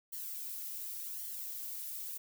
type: noise with flanger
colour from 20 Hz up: violet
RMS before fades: -42 dBFS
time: 0.12-2.18 s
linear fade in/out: 10 ms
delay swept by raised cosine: 0.78 to 2.58 ms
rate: 0.89 Hz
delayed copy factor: -0.65
effects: none